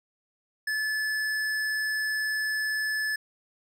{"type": "tone with hard clipping", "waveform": "triangle", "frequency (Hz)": 1731, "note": "A6", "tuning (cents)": -29, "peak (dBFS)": -28, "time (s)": [0.67, 3.16], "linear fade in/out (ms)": 5, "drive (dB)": 16, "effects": []}